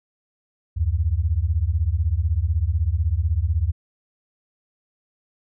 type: beating tone pair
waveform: sine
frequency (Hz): 73.42 / 89.42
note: D2 / F2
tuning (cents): 0 / +41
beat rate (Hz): 16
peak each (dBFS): -21 / -21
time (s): 0.76-3.72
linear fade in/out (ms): 20
effects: none